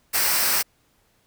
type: noise with comb filter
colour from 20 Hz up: white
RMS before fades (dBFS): -21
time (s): 0.13-0.63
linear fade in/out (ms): 20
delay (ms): 0.29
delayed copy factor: -0.5
effects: pink hiss -64 dBFS RMS until 1.26 s